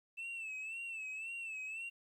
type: tone with vibrato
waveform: sine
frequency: 2644 Hz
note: E7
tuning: 5 cents sharp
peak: -38 dBFS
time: 0.17-1.9 s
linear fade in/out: 20 ms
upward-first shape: sine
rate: 1.9 Hz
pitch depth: 74 cents each way
effects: tanh soft clip ceiling -40 dBFS + 12-bit